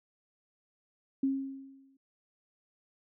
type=tone with exponential decay; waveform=sine; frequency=270.3 Hz; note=C#4; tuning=44 cents flat; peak=-24 dBFS; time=1.23-1.97 s; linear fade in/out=5 ms; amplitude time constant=160 ms; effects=none